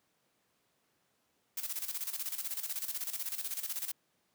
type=noise with tremolo; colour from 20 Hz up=blue; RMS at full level=-36 dBFS; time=1.57-3.92 s; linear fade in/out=5 ms; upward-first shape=square; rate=16 Hz; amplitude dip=70%; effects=pink hiss -75 dBFS RMS until 4.34 s + high-pass 150 Hz 12 dB/octave